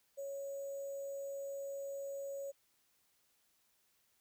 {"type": "tone with sample-and-hold", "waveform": "sine", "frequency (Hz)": 554.4, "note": "C#5", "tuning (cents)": 0, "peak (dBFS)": -40, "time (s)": [0.17, 2.52], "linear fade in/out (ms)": 20, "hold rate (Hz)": 7350, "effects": ["white hiss -75 dBFS RMS until 4.2 s"]}